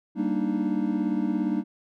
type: chord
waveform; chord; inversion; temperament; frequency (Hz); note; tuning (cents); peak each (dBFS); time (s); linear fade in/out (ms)
triangle; Eb major seventh; first; equal; 196 / 233.1 / 293.7 / 311.1; G3 / Bb3 / D4 / Eb4; 0 / 0 / 0 / 0; -27; 0.15-1.64; 50
effects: none